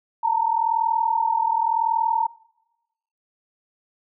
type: tone pair together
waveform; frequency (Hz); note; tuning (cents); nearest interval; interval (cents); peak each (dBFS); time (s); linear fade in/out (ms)
sine; 891.4 / 932.3; A5 / A#5; +22 / 0; minor second; 78; -21; 0.23-2.27; 10
effects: noise-tail reverb RT60 1.0 s tail -22 dB re dry